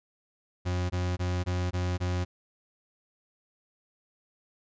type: tone bursts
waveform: 40% pulse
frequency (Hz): 89.8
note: F2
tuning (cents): +49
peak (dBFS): -26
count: 6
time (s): 0.65-2.25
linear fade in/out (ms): 20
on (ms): 250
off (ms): 20
effects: resampled to 16000 Hz